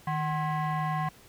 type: tone with frequency modulation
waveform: sine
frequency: 156.6 Hz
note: D#3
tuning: 11 cents sharp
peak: -25 dBFS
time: 0.07-1.09 s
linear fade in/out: 5 ms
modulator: 907 Hz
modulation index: 1.2
effects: tanh soft clip ceiling -24 dBFS + pink hiss -55 dBFS RMS until 1.28 s